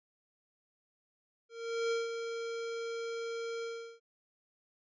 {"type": "tone with ADSR envelope", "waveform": "square", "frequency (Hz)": 461.1, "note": "A#4", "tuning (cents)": -19, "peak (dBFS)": -30, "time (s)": [1.49, 4], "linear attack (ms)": 420, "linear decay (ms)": 170, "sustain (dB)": -7, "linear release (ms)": 370, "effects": ["resampled to 16000 Hz"]}